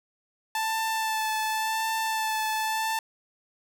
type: tone with vibrato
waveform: sawtooth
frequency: 880 Hz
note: A5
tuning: in tune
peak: -22 dBFS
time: 0.55-2.99 s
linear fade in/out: 2 ms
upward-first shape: sine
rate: 0.91 Hz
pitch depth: 18 cents each way
effects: none